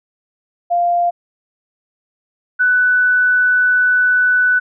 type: tone pair in turn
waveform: sine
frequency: 697 / 1491.5 Hz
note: F5 / F#6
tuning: -4 / +13 cents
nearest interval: octave + minor second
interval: 1317 cents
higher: second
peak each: -12 / -10 dBFS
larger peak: second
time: 0.7-1.11 / 2.59-4.6 s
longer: second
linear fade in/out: 20 ms
effects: none